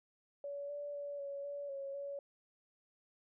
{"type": "tone with pitch steps", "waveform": "sine", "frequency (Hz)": [568, 579, 573, 561, 571, 551, 563], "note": ["C#5", "D5", "D5", "C#5", "D5", "C#5", "C#5"], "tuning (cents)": [42, -25, -43, 21, -49, -11, 27], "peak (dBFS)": -40, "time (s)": [0.44, 2.19], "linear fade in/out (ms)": 2, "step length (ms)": 250, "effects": []}